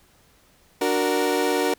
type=chord; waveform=30% pulse; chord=D augmented; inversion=none; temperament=equal; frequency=293.7 / 370 / 466.2 Hz; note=D4 / F#4 / A#4; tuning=0 / 0 / 0 cents; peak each=-23 / -22 / -21 dBFS; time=0.81-1.74 s; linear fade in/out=5 ms; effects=pink hiss -58 dBFS RMS until 1.78 s